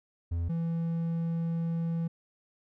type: tone pair in turn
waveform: triangle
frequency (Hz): 84.8 / 166.4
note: E2 / E3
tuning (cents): +50 / +17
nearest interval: octave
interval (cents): 1167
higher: second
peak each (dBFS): -26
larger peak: neither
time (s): 0.31-0.49 / 0.49-2.08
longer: second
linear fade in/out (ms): 10
effects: none